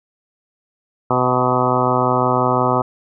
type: harmonic tone with a mistuned harmonic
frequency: 125.7 Hz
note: B2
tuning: 31 cents sharp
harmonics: 1 / 2 / 3 / 4 / 5 / 6 / 7 / 8 / 9 / 10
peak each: -23 / -23 / -23 / -23 / -23 / -23 / -23 / -23 / -23 / -23 dBFS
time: 1.1-2.82 s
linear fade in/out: 5 ms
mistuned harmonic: 5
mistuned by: +22 cents
effects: none